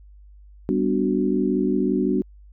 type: chord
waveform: sine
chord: G major seventh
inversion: none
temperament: equal with one note detuned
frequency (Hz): 196 / 248.1 / 293.7 / 370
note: G3 / B3 / D4 / F#4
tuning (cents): 0 / +8 / 0 / 0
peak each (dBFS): -24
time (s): 0.69-2.22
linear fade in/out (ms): 0
effects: added 50 Hz sine -44 dBFS peak until 2.52 s